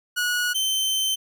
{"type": "tone pair in turn", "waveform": "sawtooth", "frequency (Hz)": [1459, 3092], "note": ["F#6", "G7"], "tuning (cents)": [-25, -24], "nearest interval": "octave + minor second", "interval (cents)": 1301, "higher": "second", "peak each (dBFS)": -18, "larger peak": "neither", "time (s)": [[0.16, 0.54], [0.54, 1.16]], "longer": "second", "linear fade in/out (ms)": 20, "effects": []}